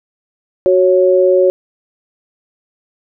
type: tone pair together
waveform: sine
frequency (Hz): 370.4 / 552.9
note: F#4 / C#5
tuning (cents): +2 / -5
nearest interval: perfect fifth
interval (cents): 693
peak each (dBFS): -10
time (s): 0.66-1.5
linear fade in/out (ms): 0
effects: none